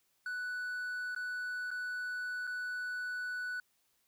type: tone with dropouts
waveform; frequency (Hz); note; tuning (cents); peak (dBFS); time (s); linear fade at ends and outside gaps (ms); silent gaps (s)
triangle; 1484; F#6; +5; -34; 0.26-3.6; 2; 1.149-1.162 / 1.706-1.713 / 2.47-2.474
effects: white hiss -75 dBFS RMS until 4.07 s